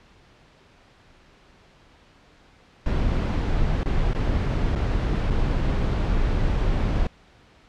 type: noise with dropouts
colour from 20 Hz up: brown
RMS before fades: -22 dBFS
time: 2.86-7.07 s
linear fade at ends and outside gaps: 2 ms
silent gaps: 3.833-3.858 / 4.134-4.148 / 4.752-4.758 / 5.302-5.306 s
effects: pink hiss -54 dBFS RMS until 7.68 s + low-pass 4000 Hz 12 dB/octave